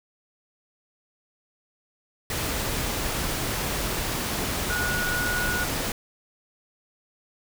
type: tone in noise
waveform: sine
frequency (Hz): 1454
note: F#6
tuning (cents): -31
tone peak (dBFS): -26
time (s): 4.7-5.64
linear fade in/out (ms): 2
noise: pink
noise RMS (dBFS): -28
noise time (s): 2.3-5.92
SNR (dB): -1
effects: none